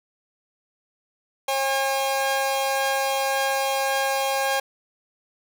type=tone pair together; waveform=sawtooth; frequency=541 / 810.6 Hz; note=C#5 / G#5; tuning=-42 / -42 cents; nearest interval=perfect fifth; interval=700 cents; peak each=-21 / -20 dBFS; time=1.48-4.6 s; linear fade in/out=5 ms; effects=none